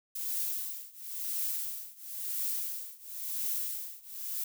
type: noise with tremolo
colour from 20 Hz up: violet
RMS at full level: -32 dBFS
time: 0.15-4.44 s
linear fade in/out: 5 ms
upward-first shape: triangle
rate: 0.97 Hz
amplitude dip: 95%
effects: none